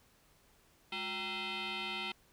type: tone with frequency modulation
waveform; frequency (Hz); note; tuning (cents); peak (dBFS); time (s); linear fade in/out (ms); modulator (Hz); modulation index
sine; 208.3; G#3; +5; -35; 0.92-2.12; 5; 570; 6.2
effects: tanh soft clip ceiling -33 dBFS + pink hiss -67 dBFS RMS until 2.32 s